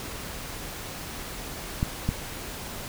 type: clicks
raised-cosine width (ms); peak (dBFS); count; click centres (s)
5; -11; 2; 1.829 / 2.09
effects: pink hiss -37 dBFS RMS until 2.88 s